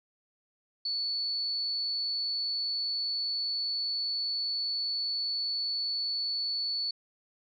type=tone; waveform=sine; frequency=4445 Hz; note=C#8; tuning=4 cents sharp; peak=-29 dBFS; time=0.85-6.91 s; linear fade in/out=5 ms; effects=none